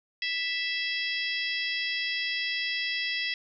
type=harmonic tone with a mistuned harmonic; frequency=659.3 Hz; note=E5; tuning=in tune; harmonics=3 / 4 / 5 / 6 / 7 / 8; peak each=-32 / -34 / -34 / -41 / -38 / -38 dBFS; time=0.22-3.34 s; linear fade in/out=2 ms; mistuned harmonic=7; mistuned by=+50 cents; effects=none